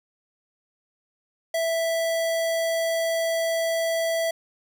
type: tone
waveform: square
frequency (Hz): 659.3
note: E5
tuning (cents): 0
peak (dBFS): -23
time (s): 1.54-4.31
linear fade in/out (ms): 5
effects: none